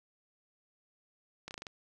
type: slowing click train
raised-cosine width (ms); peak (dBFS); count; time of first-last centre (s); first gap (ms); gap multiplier
0.2; -25; 6; 1.48-1.668; 29; 1.13
effects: none

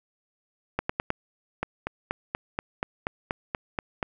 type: two click trains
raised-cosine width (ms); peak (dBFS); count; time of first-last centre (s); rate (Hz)
0.5; -10 / -12; 4 / 11; 0.79-1.104 / 1.63-4.028; 9.56 / 4.17
effects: none

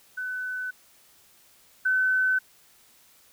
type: tone pair in turn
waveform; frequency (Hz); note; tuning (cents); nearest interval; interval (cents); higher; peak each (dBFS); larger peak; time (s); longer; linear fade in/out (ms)
sine; 1505 / 1518.1; F#6 / F#6; +29 / +44; unison; 15; second; -29 / -20; second; 0.17-0.71 / 1.85-2.39; neither; 10
effects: white hiss -58 dBFS RMS until 3.32 s

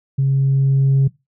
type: tone with level ramp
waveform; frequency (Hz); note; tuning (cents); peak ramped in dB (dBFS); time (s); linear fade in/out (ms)
sine; 136.1; C#3; -31; -12 to -8; 0.18-1.08; 10
effects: noise-tail reverb RT60 0.2 s tail -20 dB re dry + tanh soft clip ceiling -9 dBFS

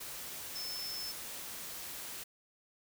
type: tone in noise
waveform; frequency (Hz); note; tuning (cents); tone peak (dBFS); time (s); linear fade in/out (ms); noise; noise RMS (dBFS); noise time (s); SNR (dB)
sine; 5274; E8; 0; -39; 0.55-1.12; 10; white; -44; 0-2.24; +2
effects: none

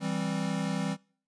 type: chord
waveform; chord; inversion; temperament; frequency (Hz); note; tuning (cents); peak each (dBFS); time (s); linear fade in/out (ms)
square; C major; first; equal; 164.81 / 196 / 261.6; E3 / G3 / C4; 0 / 0 / 0; -34 / -33 / -36; 0-0.97; 50
effects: noise-tail reverb RT60 0.5 s tail -25 dB re dry + resampled to 22050 Hz

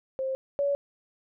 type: tone pair in turn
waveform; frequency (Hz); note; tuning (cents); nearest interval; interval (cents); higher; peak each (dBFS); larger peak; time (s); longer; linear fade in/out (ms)
sine; 529 / 565.8; C5 / C#5; +19 / +35; minor second; 116; second; -27 / -23; second; 0.19-0.35 / 0.59-0.75; neither; 0
effects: none

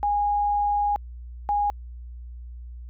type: tone pair in turn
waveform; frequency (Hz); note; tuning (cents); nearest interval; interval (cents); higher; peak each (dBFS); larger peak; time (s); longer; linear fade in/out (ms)
sine; 822 / 822; G#5 / G#5; -18 / -18; unison; 0; neither; -20; neither; 0.03-0.96 / 1.49-1.7; first; 0
effects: added 60 Hz sine -36 dBFS peak until 2.89 s

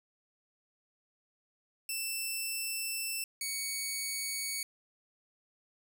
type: tone pair in turn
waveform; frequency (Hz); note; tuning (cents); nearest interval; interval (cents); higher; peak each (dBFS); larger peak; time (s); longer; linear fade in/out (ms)
10% pulse; 2667 / 2235; E7 / C#7; +20 / +14; minor third; 306; first; -25; neither; 1.89-3.24 / 3.41-4.63; first; 2
effects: none

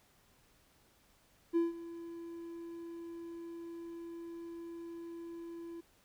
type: tone with ADSR envelope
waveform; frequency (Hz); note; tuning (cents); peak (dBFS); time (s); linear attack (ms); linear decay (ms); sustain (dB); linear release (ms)
triangle; 336.9; E4; +38; -23; 1.53-5.81; 34; 160; -18; 10
effects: tanh soft clip ceiling -20 dBFS + pink hiss -68 dBFS RMS until 6.04 s

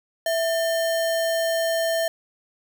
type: tone with sample-and-hold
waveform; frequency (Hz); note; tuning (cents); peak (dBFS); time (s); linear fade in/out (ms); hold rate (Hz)
sine; 659.3; E5; 0; -20; 0.26-2.08; 2; 2450
effects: none

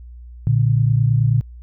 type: tone pair together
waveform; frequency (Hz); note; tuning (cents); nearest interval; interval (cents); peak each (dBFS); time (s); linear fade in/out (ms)
sine; 116.1 / 145.48; A#2 / D3; -7 / -16; major third; 391; -14 / -18; 0.47-1.41; 0
effects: added 60 Hz sine -35 dBFS peak until 1.62 s

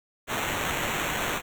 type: noise with sample-and-hold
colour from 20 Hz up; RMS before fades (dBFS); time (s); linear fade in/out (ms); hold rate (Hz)
violet; -29; 0.27-1.42; 50; 4900
effects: none

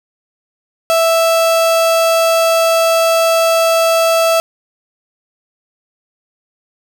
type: tone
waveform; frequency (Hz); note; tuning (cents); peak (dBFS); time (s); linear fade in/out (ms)
35% pulse; 659.3; E5; 0; -8; 0.9-4.4; 0
effects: none

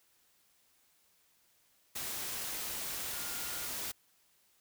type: tone in noise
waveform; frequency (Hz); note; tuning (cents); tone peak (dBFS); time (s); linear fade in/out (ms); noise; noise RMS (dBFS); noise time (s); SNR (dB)
sine; 1421; F6; +30; -50; 3.12-3.67; 10; white; -39; 1.95-3.92; -14
effects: white hiss -70 dBFS RMS until 4.6 s

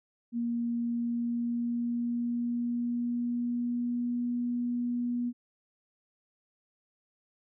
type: tone with pitch glide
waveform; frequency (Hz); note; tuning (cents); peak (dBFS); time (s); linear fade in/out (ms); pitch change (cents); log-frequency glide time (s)
sine; 235.8 to 242; A#3 to B3; +20 to -35; -28; 0.32-5.33; 50; +45; 0.75-4.27
effects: none

